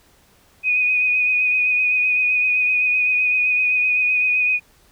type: tone with vibrato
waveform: sine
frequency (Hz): 2489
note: D#7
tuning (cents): 0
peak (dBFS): -15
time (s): 0.63-4.6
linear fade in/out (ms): 50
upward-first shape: triangle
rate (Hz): 7.8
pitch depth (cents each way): 28
effects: pink hiss -55 dBFS RMS until 4.91 s